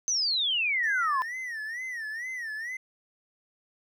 sine exponential sweep, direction down, 6272 to 1000 Hz, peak -24 dBFS, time 0.08-1.22 s, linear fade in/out 0 ms
triangle tone with vibrato, 1881 Hz, A#6, 15 cents sharp, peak -31 dBFS, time 0.83-2.77 s, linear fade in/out 5 ms, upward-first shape sine, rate 2.2 Hz, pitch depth 160 cents each way
effects none

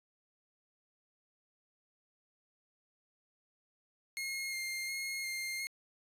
sawtooth tone with vibrato, 2133 Hz, C7, 33 cents sharp, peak -33 dBFS, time 4.17-5.67 s, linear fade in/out 0 ms, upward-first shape square, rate 1.4 Hz, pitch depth 16 cents each way, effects resampled to 32000 Hz

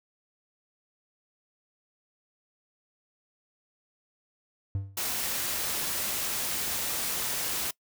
triangle tone with exponential decay, 98 Hz, G2, in tune, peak -23 dBFS, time 4.75-5.04 s, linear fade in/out 0 ms, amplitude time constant 63 ms
white noise, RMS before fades -31 dBFS, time 4.97-7.71 s, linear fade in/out 5 ms
effects noise-tail reverb RT60 0.1 s tail -23 dB re dry

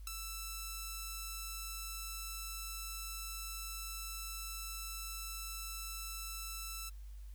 5% pulse tone with ADSR envelope, 1325 Hz, E6, 9 cents sharp, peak -24 dBFS, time 0.07-6.9 s, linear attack 3 ms, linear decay 7 ms, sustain -7 dB, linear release 16 ms, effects added 50 Hz sine -46 dBFS peak until 7.34 s + white hiss -69 dBFS RMS until 7.34 s

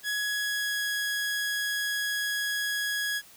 sawtooth tone with pitch glide, 1677 to 1666.4 Hz, G#6 to G#6, +16 to +5 cents, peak -24 dBFS, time 0.03-3.22 s, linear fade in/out 50 ms, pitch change -11 cents, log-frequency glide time 0.16-0.83 s, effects white hiss -53 dBFS RMS until 3.36 s

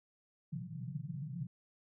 white band-pass noise, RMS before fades -42 dBFS, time 0.52-1.47 s, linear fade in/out 10 ms, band 120 to 180 Hz, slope 96 dB/octave, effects none

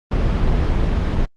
brown noise, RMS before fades -17 dBFS, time 0.11-1.26 s, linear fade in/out 10 ms, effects low-pass 4000 Hz 12 dB/octave + Opus 24 kbps

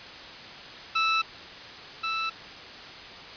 20% pulse tone pair in turn, 1315 / 1319.7 Hz, E6 / E6, -5 / +2 cents, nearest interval unison, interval 7 cents, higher second, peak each -17 / -22 dBFS, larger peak first, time 0.95-1.22 / 2.03-2.3 s, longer neither, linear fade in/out 10 ms, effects white hiss -42 dBFS RMS until 3.36 s + resampled to 11025 Hz

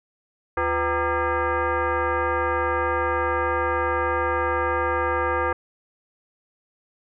sine tone with frequency modulation, 349.2 Hz, F4, in tune, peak -20 dBFS, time 0.57-5.53 s, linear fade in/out 5 ms, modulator 425 Hz, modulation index 3.2, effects none

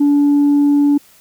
sine tone, 287.8 Hz, D4, 35 cents flat, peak -7 dBFS, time 0-0.98 s, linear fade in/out 10 ms, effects tanh soft clip ceiling -7 dBFS + white hiss -48 dBFS RMS until 1.2 s

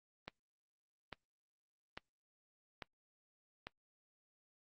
click train, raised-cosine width 0.3 ms, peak -27 dBFS, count 5, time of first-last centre 0.28-3.67 s, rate 1.18 Hz, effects noise-tail reverb RT60 0.1 s tail -24 dB re dry + Opus 32 kbps

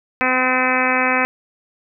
harmonic tone, 255.8 Hz, C4, 39 cents flat, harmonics 1 / 2 / 3 / 4 / 5 / 6 / 7 / 8 / 9 / 10, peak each -24 / -24 / -24 / -24 / -24 / -24 / -24 / -24 / -24 / -24 dBFS, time 0.21-1.25 s, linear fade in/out 0 ms, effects none

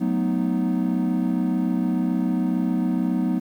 triangle chord, B dominant seventh, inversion second, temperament equal, 185 / 220 / 246.9 / 311.1 Hz, F#3 / A3 / B3 / D#4, 0 / 0 / 0 / 0 cents, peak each -22 / -27 / -21 / -25 dBFS, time 0-3.4 s, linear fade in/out 20 ms, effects tanh soft clip ceiling -10 dBFS + 9-bit

